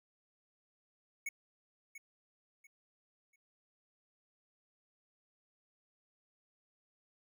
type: tone with echo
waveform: square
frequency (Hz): 2217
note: C#7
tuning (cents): 0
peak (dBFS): -37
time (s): 1.26-1.29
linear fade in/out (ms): 5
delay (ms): 690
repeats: 3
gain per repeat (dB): -11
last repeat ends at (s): 3.36
effects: none